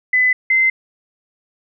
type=tone pair in turn; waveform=sine; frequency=2009 / 2069 Hz; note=B6 / C7; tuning=+29 / -20 cents; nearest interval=minor second; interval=51 cents; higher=second; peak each=-11 dBFS; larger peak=neither; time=0.13-0.33 / 0.5-0.7 s; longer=neither; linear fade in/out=5 ms; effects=none